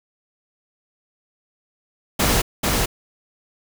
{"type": "noise with echo", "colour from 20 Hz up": "pink", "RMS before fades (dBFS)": -18, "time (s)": [2.19, 2.42], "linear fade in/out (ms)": 10, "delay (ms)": 440, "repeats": 1, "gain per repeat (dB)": -2, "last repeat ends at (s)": 2.86, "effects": []}